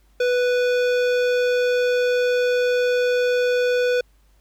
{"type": "tone with hard clipping", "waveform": "sine", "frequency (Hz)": 493.9, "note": "B4", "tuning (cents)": 0, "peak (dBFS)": -19, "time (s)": [0.2, 4.01], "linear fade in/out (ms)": 5, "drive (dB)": 16, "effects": ["added 50 Hz sine -54 dBFS peak until 4.4 s", "pink hiss -64 dBFS RMS until 4.4 s"]}